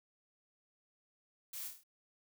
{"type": "noise with echo", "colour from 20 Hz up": "blue", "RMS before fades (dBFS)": -45, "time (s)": [1.53, 1.68], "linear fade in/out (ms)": 5, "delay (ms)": 26, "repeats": 6, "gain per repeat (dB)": -4, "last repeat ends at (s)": 1.836, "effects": []}